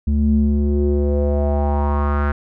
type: tone with low-pass filter sweep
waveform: square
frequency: 72.3 Hz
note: D2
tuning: 27 cents flat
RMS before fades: -17 dBFS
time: 0.07-2.32 s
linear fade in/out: 5 ms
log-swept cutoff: 170 to 1500 Hz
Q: 4.1
effects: none